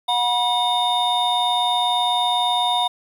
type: tone cluster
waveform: triangle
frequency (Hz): 726 / 970 / 3658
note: F#5 / B5 / A#7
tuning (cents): -33 / -31 / -33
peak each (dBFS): -20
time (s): 0.08-2.88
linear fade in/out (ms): 10
effects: 8-bit